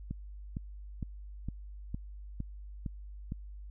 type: click train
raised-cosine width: 5 ms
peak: -24 dBFS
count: 8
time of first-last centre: 0.11-3.321 s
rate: 2.18 Hz
effects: added 50 Hz sine -43 dBFS peak until 3.7 s